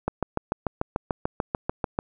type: click train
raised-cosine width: 1 ms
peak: -10 dBFS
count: 14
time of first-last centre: 0.08-1.989 s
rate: 6.81 Hz
effects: none